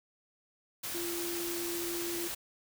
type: tone in noise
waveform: sine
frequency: 343.8 Hz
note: F4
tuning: 27 cents flat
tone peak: -36 dBFS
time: 0.94-2.28 s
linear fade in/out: 10 ms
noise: white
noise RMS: -38 dBFS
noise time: 0.83-2.35 s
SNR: -1 dB
effects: none